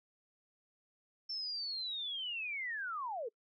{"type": "linear sweep", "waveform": "sine", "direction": "down", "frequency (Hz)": [5390, 420], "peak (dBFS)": -37, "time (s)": [1.29, 3.29], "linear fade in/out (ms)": 10, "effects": ["noise-tail reverb RT60 0.1 s tail -26 dB re dry"]}